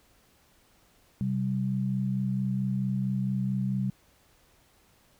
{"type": "tone pair together", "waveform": "sine", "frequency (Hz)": [129.41, 193.9], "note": ["C3", "G3"], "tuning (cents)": [-19, -19], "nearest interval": "perfect fifth", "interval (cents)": 700, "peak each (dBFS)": [-29, -28], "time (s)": [1.21, 3.9], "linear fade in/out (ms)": 0, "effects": ["pink hiss -63 dBFS RMS until 5.19 s"]}